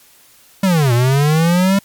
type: linear two-way sweep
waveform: square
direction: down then up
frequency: 200 to 116.7 to 200 Hz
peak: -11 dBFS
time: 0.63-1.79 s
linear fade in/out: 5 ms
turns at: 0.93 s
effects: white hiss -48 dBFS RMS until 1.84 s + MP3 96 kbps